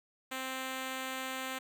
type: tone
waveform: 5% pulse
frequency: 261.6 Hz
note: C4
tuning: in tune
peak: -25 dBFS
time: 0.31-1.59 s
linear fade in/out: 10 ms
effects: none